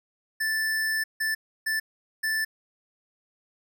square tone bursts at uneven times, 1760 Hz, A6, in tune, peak -25 dBFS, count 4, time 0.4-1.04 / 1.2-1.35 / 1.66-1.8 / 2.23-2.45 s, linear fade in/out 10 ms, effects none

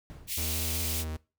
brown noise with exponential decay, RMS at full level -42 dBFS, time 0.1-0.7 s, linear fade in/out 0 ms, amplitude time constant 130 ms
white high-pass noise, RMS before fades -33 dBFS, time 0.27-1.05 s, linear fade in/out 50 ms, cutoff 2100 Hz, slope 48 dB/octave
45% pulse tone with vibrato, 79 Hz, D#2, 27 cents sharp, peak -33 dBFS, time 0.37-1.17 s, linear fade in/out 10 ms, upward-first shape triangle, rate 5.1 Hz, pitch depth 20 cents each way
effects noise-tail reverb RT60 0.3 s tail -21 dB re dry

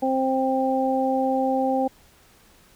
harmonic tone, 263.5 Hz, C4, 12 cents sharp, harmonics 1 / 2 / 3, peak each -24 / -24 / -24 dBFS, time 0.02-1.88 s, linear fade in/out 10 ms, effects pink hiss -55 dBFS RMS until 2.75 s

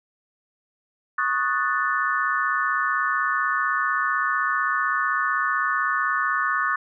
sine chord, D# half-diminished seventh, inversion third, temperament equal, 1108.7 / 1244.5 / 1480 / 1760 Hz, C#6 / D#6 / F#6 / A6, 0 / 0 / 0 / 0 cents, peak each -26 dBFS, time 1.18-6.76 s, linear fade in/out 5 ms, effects none

